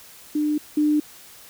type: tone pair in turn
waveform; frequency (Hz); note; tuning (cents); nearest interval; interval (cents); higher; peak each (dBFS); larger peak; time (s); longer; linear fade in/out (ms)
sine; 300 / 300; D4 / D4; +37 / +37; unison; 0; neither; -19 / -16; second; 0.35-0.58 / 0.77-1; neither; 5
effects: white hiss -46 dBFS RMS until 1.49 s